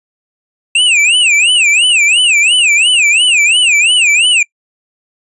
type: tone with vibrato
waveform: square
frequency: 2637 Hz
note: E7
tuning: in tune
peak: -7 dBFS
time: 0.75-4.43 s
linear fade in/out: 5 ms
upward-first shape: sine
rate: 2.9 Hz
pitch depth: 230 cents each way
effects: noise-tail reverb RT60 0.1 s tail -24 dB re dry + resampled to 24000 Hz